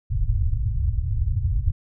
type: low-pass noise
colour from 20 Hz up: white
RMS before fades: -22 dBFS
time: 0.1-1.72 s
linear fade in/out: 10 ms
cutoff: 110 Hz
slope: 48 dB/octave
effects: none